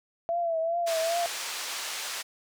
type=tone with vibrato; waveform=sine; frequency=669 Hz; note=E5; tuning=25 cents sharp; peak=-25 dBFS; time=0.29-1.26 s; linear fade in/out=0 ms; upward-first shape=triangle; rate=2.5 Hz; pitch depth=73 cents each way
type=band-pass noise; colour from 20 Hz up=white; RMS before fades=-35 dBFS; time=0.86-2.23 s; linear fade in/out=20 ms; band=630 to 6700 Hz; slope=12 dB/octave
effects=none